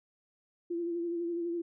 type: tone with vibrato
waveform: sine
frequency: 341.7 Hz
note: F4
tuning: 38 cents flat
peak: -31 dBFS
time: 0.7-1.62 s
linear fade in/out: 10 ms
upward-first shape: sine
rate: 12 Hz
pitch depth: 34 cents each way
effects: none